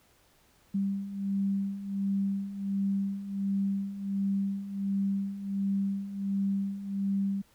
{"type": "beating tone pair", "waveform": "sine", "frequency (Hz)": [196, 197.4], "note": ["G3", "G3"], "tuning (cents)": [0, 12], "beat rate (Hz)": 1.4, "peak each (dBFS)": [-34, -29], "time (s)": [0.74, 7.42], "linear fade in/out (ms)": 10, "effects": ["pink hiss -64 dBFS RMS until 7.54 s"]}